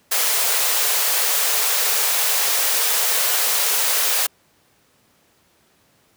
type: high-pass noise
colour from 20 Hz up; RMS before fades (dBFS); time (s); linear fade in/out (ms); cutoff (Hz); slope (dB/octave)
white; -19; 0.11-4.27; 10; 410; 96
effects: pink hiss -59 dBFS RMS until 6.16 s + high-pass 100 Hz 12 dB/octave